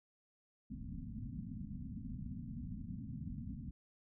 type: low-pass noise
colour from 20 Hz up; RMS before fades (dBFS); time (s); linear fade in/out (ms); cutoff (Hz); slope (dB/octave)
white; -45; 0.7-3.71; 5; 260; 96
effects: none